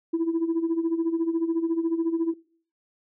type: tone with tremolo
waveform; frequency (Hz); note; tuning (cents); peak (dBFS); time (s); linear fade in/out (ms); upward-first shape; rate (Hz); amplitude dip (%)
sine; 330.5; E4; +5; -18; 0.13-2.34; 10; sine; 14; 75
effects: noise-tail reverb RT60 0.5 s tail -21 dB re dry + tanh soft clip ceiling -18 dBFS